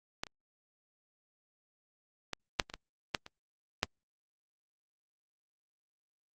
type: clicks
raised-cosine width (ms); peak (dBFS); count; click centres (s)
0.2; -17 / -30 / -18 / -7 / -27 / -22 / -11 / -29 / -9; 9; 0.235 / 0.268 / 2.333 / 2.598 / 2.699 / 2.739 / 3.148 / 3.264 / 3.831
effects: Opus 48 kbps